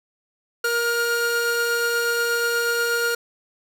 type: tone pair together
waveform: 45% pulse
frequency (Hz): 469.9 / 1418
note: A#4 / F6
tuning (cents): +14 / +26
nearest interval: octave + perfect fifth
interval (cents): 1912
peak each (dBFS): -24 / -22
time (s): 0.64-3.15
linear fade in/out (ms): 5
effects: none